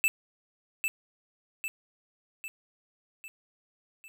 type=tone with echo; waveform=square; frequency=2637 Hz; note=E7; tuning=in tune; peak=-22 dBFS; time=0.04-0.08 s; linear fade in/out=0 ms; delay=800 ms; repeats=5; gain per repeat=-5 dB; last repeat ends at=4.08 s; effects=none